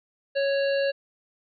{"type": "harmonic tone with a mistuned harmonic", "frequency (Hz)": 554.4, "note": "C#5", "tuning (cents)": 0, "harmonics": [1, 3, 5, 7, 8], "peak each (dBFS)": [-22, -32, -36, -39, -40], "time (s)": [0.35, 0.92], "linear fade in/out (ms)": 20, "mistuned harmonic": 7, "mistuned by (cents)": 43, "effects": []}